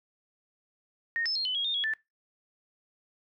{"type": "tone with pitch steps", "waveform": "sine", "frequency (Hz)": [1850, 5240, 4226, 3016, 3290, 3643, 3333, 1762], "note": ["A#6", "E8", "C8", "F#7", "G#7", "A#7", "G#7", "A6"], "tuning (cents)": [-14, -11, 16, 32, -17, -41, 5, 2], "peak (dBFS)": -27, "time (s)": [1.16, 1.936], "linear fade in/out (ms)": 0, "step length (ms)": 97, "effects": ["noise-tail reverb RT60 0.2 s tail -22 dB re dry"]}